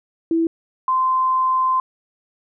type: tone pair in turn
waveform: sine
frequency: 329.6 / 1036.8 Hz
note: E4 / C6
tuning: 0 / -16 cents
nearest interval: octave + minor sixth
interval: 1984 cents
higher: second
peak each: -15 dBFS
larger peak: neither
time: 0.31-0.47 / 0.88-1.8 s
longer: second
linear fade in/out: 2 ms
effects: none